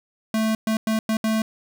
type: tone bursts at uneven times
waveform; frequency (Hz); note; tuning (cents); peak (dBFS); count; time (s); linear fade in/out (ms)
square; 220; A3; 0; -20; 5; 0.34-0.55 / 0.67-0.77 / 0.87-0.99 / 1.09-1.17 / 1.24-1.42; 2
effects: none